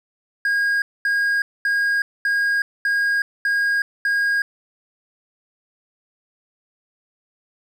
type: tone bursts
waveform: triangle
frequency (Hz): 1631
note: G#6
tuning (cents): -32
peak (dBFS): -15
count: 7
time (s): 0.45-4.42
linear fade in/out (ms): 2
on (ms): 370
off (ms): 230
effects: none